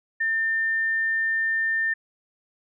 sine tone, 1800 Hz, A6, 39 cents sharp, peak -21 dBFS, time 0.2-1.94 s, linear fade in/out 10 ms, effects none

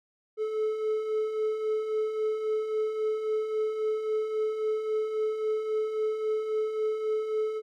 triangle beating tone pair, 430 / 433.7 Hz, A4 / A4, -40 / -25 cents, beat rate 3.7 Hz, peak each -34 / -25 dBFS, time 0.37-7.62 s, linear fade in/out 50 ms, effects none

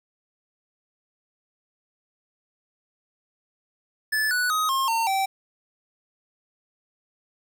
square tone with pitch steps, 1738 / 1478.5 / 1257.7 / 1069.9 / 910.1 / 774.2 Hz, A6 / F#6 / D#6 / C6 / A#5 / G5, -22 / -2 / +18 / +38 / -42 / -22 cents, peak -22 dBFS, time 4.12-5.26 s, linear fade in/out 10 ms, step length 190 ms, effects 9-bit

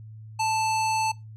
square tone with low-pass filter, 880 Hz, A5, in tune, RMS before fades -25 dBFS, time 0.39-1.12 s, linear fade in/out 10 ms, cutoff 7800 Hz, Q 1.4, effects noise-tail reverb RT60 0.2 s tail -20 dB re dry + added 109 Hz sine -40 dBFS peak until 1.36 s

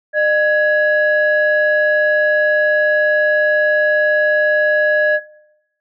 sine tone pair together, 607 / 1672.8 Hz, D#5 / G#6, -43 / +12 cents, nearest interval octave + tritone, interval 1755 cents, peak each -14 dBFS, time 0.13-5.2 s, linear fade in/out 50 ms, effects noise-tail reverb RT60 0.8 s tail -18 dB re dry + tanh soft clip ceiling -5 dBFS

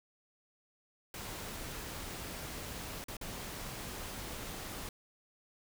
pink noise with dropouts, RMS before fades -43 dBFS, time 1.14-4.89 s, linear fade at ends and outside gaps 2 ms, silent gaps 3.041-3.083 / 3.168-3.212 s, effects none

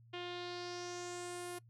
sawtooth tone with low-pass filter sweep, 354 Hz, F4, 23 cents sharp, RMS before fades -44 dBFS, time 0.13-1.59 s, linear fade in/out 10 ms, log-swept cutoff 3100 to 11000 Hz, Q 3.6, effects noise-tail reverb RT60 0.1 s tail -23 dB re dry + added 116 Hz sine -59 dBFS peak until 1.69 s

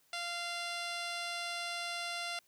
10% pulse tone with low-pass filter, 693 Hz, F5, 14 cents flat, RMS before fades -39 dBFS, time 0.13-2.39 s, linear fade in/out 2 ms, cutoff 7100 Hz, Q 2.7, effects white hiss -70 dBFS RMS until 2.47 s

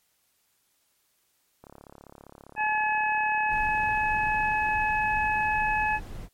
click train, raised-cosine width 1 ms, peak -32 dBFS, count 109, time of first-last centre 1.64-4.717 s, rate 35.1 Hz
harmonic tone, 854 Hz, G#5, 48 cents sharp, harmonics 1 / 2 / 3, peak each -25 / -28 / -30 dBFS, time 2.56-6 s, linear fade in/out 50 ms
brown noise, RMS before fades -38 dBFS, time 3.48-6.29 s, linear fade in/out 50 ms
effects white hiss -70 dBFS RMS until 6.33 s + MP3 64 kbps

